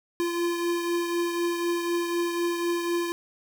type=beating tone pair; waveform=square; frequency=343.7 / 347.7 Hz; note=F4 / F4; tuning=-28 / -8 cents; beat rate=4 Hz; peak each=-26 / -35 dBFS; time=0.2-3.12 s; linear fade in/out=0 ms; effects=none